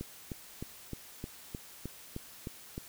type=click train; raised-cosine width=3 ms; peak=-25 dBFS; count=10; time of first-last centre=0.01-2.779 s; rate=3.25 Hz; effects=white hiss -52 dBFS RMS until 2.88 s